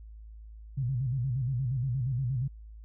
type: tone with vibrato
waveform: sine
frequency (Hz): 127.7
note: C3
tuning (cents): -42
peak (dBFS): -27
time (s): 0.77-2.48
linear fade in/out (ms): 10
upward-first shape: square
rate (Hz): 8.5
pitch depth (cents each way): 110
effects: added 54 Hz sine -44 dBFS peak until 2.84 s